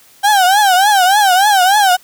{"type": "tone with vibrato", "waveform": "35% pulse", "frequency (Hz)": 782, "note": "G5", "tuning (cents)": -4, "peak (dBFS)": -6, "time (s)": [0.23, 1.97], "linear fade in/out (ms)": 20, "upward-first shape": "triangle", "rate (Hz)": 3.4, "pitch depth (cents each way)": 170, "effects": ["white hiss -46 dBFS RMS until 2.03 s"]}